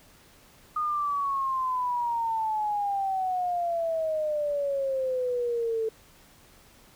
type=exponential sweep; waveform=sine; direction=down; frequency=1235 to 440 Hz; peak=-25 dBFS; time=0.76-5.89 s; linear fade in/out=5 ms; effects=pink hiss -56 dBFS RMS until 6.95 s